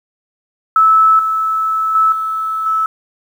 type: tone with level steps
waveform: sine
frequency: 1306 Hz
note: E6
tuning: 17 cents flat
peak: -6 / -13 / -8 / -16 / -12 dBFS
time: 0.76-2.86 s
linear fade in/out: 2 ms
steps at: 1.19 / 1.95 / 2.12 / 2.66 s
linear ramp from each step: 2 ms
effects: 7-bit